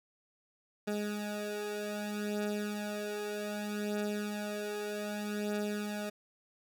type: beating tone pair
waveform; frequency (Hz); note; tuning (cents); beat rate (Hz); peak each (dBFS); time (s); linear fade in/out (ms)
20% pulse; 207.7 / 208.34; G#3 / G#3; 0 / +6; 0.64; -35 / -31; 0.87-6.1; 10
effects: none